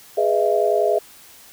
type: chord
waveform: sine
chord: E major seventh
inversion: first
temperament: equal with one note detuned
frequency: 415.3 / 493.9 / 622.3 / 673.1 Hz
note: G#4 / B4 / D#5 / E5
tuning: 0 / 0 / 0 / +36 cents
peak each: -20 / -24 / -21 / -20 dBFS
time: 0.17-0.99 s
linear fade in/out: 10 ms
effects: white hiss -46 dBFS RMS until 1.52 s